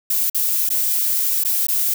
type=noise with dropouts; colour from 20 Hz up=violet; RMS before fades=-19 dBFS; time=0.1-1.94 s; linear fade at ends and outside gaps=5 ms; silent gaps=0.299-0.346 / 0.691-0.702 / 1.439-1.448 / 1.669-1.684 s; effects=none